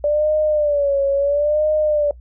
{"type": "tone with vibrato", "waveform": "sine", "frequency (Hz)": 583, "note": "D5", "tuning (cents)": -13, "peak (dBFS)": -14, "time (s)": [0.04, 2.11], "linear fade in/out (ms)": 2, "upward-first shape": "sine", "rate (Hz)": 0.74, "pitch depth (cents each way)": 90, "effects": ["noise-tail reverb RT60 0.1 s tail -21 dB re dry", "added 60 Hz sine -38 dBFS peak until 2.2 s"]}